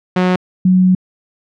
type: tone pair in turn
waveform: sawtooth / sine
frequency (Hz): 182.5 / 184.51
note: F#3 / F#3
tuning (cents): -24 / -5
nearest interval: unison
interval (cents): 19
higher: second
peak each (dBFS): -7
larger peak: neither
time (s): 0.16-0.36 / 0.65-0.95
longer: second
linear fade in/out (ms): 5
effects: low-pass 3000 Hz 12 dB/octave